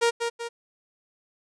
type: tone with echo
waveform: sawtooth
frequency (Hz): 468.2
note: A#4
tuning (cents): +8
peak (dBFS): -15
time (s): 0.01-0.11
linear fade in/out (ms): 20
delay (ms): 190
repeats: 2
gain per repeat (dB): -6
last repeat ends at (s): 0.49
effects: resampled to 22050 Hz